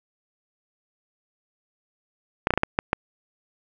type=clicks; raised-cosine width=0.5 ms; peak=-4 dBFS; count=7; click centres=2.471 / 2.506 / 2.538 / 2.576 / 2.634 / 2.789 / 2.931 s; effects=none